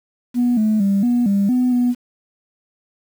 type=tone with pitch steps; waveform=sine; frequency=243.8 / 215.8 / 198 / 242.2 / 199.4 / 250.5 / 245.1 Hz; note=B3 / A3 / G3 / B3 / G3 / B3 / B3; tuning=-22 / -33 / +18 / -34 / +30 / +25 / -13 cents; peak=-12 dBFS; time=0.34-1.95 s; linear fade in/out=50 ms; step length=230 ms; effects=tanh soft clip ceiling -10 dBFS + 7-bit